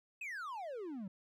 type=exponential sweep; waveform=triangle; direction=down; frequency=2637 to 180 Hz; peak=-39 dBFS; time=0.21-1.08 s; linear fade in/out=5 ms; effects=none